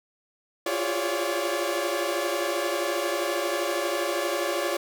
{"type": "tone cluster", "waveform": "sawtooth", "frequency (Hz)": [343.5, 356, 406.4, 544, 574], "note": ["F4", "F4", "G#4", "C#5", "D5"], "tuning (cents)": [-29, 33, -38, -33, -40], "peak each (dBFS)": [-28, -30, -30, -29, -25], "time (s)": [0.66, 4.77], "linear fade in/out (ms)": 5, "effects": []}